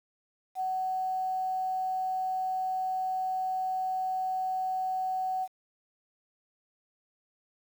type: tone with quantisation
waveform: sine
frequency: 750 Hz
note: F#5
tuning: 23 cents sharp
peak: -28 dBFS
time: 0.55-5.48 s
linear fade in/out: 50 ms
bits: 9
effects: none